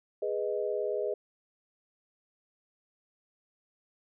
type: chord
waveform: sine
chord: G# minor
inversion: none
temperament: equal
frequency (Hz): 415.3 / 493.9 / 622.3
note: G#4 / B4 / D#5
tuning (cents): 0 / 0 / 0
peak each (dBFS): -32 / -34 / -34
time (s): 0.22-1.14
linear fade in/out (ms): 5
effects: none